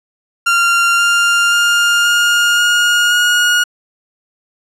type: tone with pitch steps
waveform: 30% pulse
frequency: 1387 / 1397.5 / 1408 / 1418.6 / 1429.3 / 1440.1 Hz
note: F6 / F6 / F6 / F6 / F6 / F#6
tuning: -12 / +1 / +14 / +27 / +40 / -47 cents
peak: -7 dBFS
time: 0.46-3.64 s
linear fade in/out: 10 ms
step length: 530 ms
effects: low-pass 10000 Hz 12 dB/octave